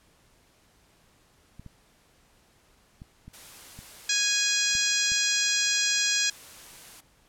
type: clicks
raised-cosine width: 5 ms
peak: -31 dBFS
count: 7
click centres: 1.596 / 1.663 / 3.019 / 3.28 / 3.79 / 4.752 / 5.119 s
type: noise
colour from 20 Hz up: white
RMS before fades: -47 dBFS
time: 3.33-7.01 s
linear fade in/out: 10 ms
type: harmonic tone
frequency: 827 Hz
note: G#5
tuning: 8 cents flat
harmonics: 2 / 3 / 4 / 5 / 6 / 7 / 8 / 9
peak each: -31 / -31 / -31 / -31 / -31 / -31 / -31 / -31 dBFS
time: 4.09-6.3 s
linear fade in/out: 5 ms
effects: pink hiss -62 dBFS RMS until 7.28 s + low-pass 12000 Hz 12 dB/octave